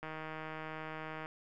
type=click train; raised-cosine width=0.5 ms; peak=-28 dBFS; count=194; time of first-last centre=0.03-1.259 s; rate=157 Hz; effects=none